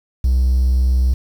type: tone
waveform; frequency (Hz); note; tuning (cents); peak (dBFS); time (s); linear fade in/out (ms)
triangle; 63.6; C2; -48; -9; 0.24-1.14; 5
effects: tanh soft clip ceiling -6 dBFS + 7-bit